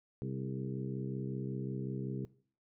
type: harmonic tone with a mistuned harmonic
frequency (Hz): 65.41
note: C2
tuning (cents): 0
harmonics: 2 / 3 / 4 / 5 / 6 / 7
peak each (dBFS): -38 / -42 / -46 / -46 / -46 / -52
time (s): 0.22-2.25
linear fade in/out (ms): 0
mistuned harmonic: 6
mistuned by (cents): +42
effects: noise-tail reverb RT60 0.5 s tail -20 dB re dry